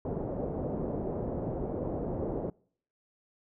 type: low-pass noise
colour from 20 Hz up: white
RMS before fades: -34 dBFS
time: 0.05-2.5 s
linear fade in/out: 2 ms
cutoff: 580 Hz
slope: 24 dB/octave
effects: noise-tail reverb RT60 0.6 s tail -26 dB re dry